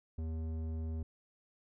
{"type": "tone with low-pass filter", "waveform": "square", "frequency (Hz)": 80.2, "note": "E2", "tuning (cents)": -47, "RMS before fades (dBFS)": -38, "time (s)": [0.18, 1.03], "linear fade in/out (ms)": 5, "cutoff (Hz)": 370, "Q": 0.65, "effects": []}